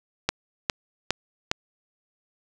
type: click train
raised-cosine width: 0.2 ms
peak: -4 dBFS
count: 4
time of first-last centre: 0.29-1.514 s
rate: 2.45 Hz
effects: none